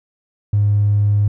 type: tone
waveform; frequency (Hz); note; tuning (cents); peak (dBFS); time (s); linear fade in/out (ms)
triangle; 103; G#2; -14; -8; 0.53-1.28; 5
effects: tanh soft clip ceiling -9 dBFS